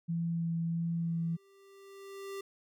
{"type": "tone with vibrato", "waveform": "sine", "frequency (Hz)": 167.2, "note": "E3", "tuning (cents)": 25, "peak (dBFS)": -30, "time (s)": [0.08, 1.37], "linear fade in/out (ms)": 20, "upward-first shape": "sine", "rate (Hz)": 1.5, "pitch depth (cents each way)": 9}
{"type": "tone with exponential growth", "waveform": "square", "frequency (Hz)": 393.3, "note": "G4", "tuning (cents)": 6, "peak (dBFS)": -38, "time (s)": [0.8, 2.41], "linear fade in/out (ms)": 5, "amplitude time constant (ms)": 350}
{"effects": []}